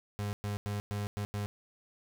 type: tone bursts at uneven times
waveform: 35% pulse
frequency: 102.7 Hz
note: G#2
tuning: 19 cents flat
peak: -31 dBFS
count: 6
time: 0.19-0.33 / 0.44-0.57 / 0.66-0.8 / 0.91-1.07 / 1.17-1.25 / 1.34-1.46 s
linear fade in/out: 0 ms
effects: none